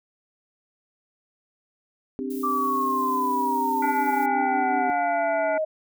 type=chord; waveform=sine; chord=C suspended second; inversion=none; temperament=equal with one note detuned; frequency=261.6 / 293.7 / 395 Hz; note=C4 / D4 / G4; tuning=0 / 0 / +13 cents; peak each=-29 / -34 / -32 dBFS; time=2.19-4.9 s; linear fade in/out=0 ms
type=noise; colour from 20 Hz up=violet; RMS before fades=-42 dBFS; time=2.3-4.26 s; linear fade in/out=5 ms
type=exponential sweep; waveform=sine; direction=down; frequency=1178 to 622.3 Hz; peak=-22 dBFS; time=2.43-5.65 s; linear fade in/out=10 ms
type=harmonic tone; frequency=288.1 Hz; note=D4; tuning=33 cents flat; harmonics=1 / 3 / 5 / 7 / 8; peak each=-35 / -29 / -31 / -35 / -39 dBFS; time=3.82-5.58 s; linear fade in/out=5 ms
effects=none